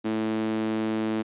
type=tone with high-pass filter; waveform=sawtooth; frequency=109.7 Hz; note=A2; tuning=5 cents flat; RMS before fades=-27 dBFS; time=0.04-1.23 s; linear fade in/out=20 ms; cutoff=270 Hz; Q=9.5; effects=resampled to 8000 Hz